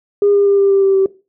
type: tone with pitch steps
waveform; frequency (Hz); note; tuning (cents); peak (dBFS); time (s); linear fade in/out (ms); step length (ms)
sine; 406.4 / 402.9 / 399.4 / 396 / 392.6 / 389.2 / 385.8; G#4 / G4 / G4 / G4 / G4 / G4 / G4; -38 / +48 / +32 / +18 / +3 / -12 / -28; -8; 0.22-1.06; 2; 120
effects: noise-tail reverb RT60 0.3 s tail -19 dB re dry + tanh soft clip ceiling -4 dBFS